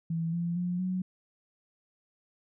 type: tone with pitch steps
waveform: sine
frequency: 164.81 / 171.12 / 177.66 / 184.46 Hz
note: E3 / F3 / F3 / F#3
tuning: 0 / -35 / +30 / -5 cents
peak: -28 dBFS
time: 0.1-1.02 s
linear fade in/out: 5 ms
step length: 230 ms
effects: none